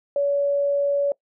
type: tone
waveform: sine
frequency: 567 Hz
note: C#5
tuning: 39 cents sharp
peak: -18 dBFS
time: 0.16-1.12 s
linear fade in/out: 2 ms
effects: noise-tail reverb RT60 0.1 s tail -22 dB re dry